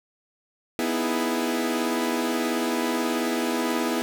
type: chord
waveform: sawtooth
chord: E major seventh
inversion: second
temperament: equal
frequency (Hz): 246.9 / 311.1 / 329.6 / 415.3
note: B3 / D#4 / E4 / G#4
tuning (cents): 0 / 0 / 0 / 0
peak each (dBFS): -23 / -29 / -24 / -27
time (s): 0.79-4.02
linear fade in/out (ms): 0
effects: none